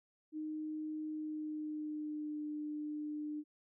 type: tone with pitch glide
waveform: sine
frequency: 308.8 to 300.2 Hz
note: D#4 to D4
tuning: -13 to +38 cents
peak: -38 dBFS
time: 0.32-3.44 s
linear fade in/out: 50 ms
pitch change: -49 cents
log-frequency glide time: 1.09-2.44 s
effects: none